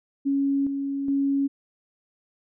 sine tone with tremolo, 277.2 Hz, C#4, in tune, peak -20 dBFS, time 0.25-1.48 s, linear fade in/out 20 ms, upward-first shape square, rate 1.2 Hz, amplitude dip 45%, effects none

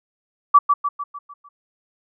sine tone with echo, 1151 Hz, D6, 35 cents flat, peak -6 dBFS, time 0.54-0.59 s, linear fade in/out 10 ms, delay 150 ms, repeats 6, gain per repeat -6 dB, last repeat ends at 1.49 s, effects none

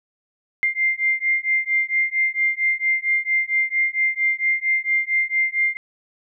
sine beating tone pair, 2098 / 2102.4 Hz, C7 / C7, +4 / +8 cents, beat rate 4.4 Hz, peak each -21 dBFS, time 0.63-5.77 s, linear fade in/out 0 ms, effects none

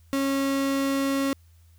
35% pulse tone, 273.9 Hz, C#4, 21 cents flat, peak -21 dBFS, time 0.13-1.33 s, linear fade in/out 0 ms, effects added 83 Hz sine -52 dBFS peak until 1.78 s + white hiss -66 dBFS RMS until 1.78 s

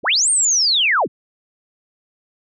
sine linear two-way sweep, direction up then down, 70.5 to 8870 to 70.5 Hz, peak -13 dBFS, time 0.03-1.08 s, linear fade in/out 50 ms, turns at 0.3 s, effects none

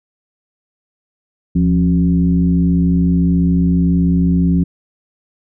sine tone with frequency modulation, 174.61 Hz, F3, in tune, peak -10 dBFS, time 1.55-4.64 s, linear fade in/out 10 ms, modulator 98.4 Hz, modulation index 0.84, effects none

